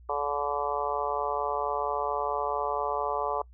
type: harmonic tone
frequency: 144.4 Hz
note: D3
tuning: 29 cents flat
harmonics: 3 / 4 / 5 / 6 / 7 / 8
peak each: -34 / -34 / -34 / -34 / -34 / -34 dBFS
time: 0.09-3.42 s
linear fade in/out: 5 ms
effects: noise-tail reverb RT60 0.1 s tail -25 dB re dry + added 60 Hz sine -49 dBFS peak until 3.53 s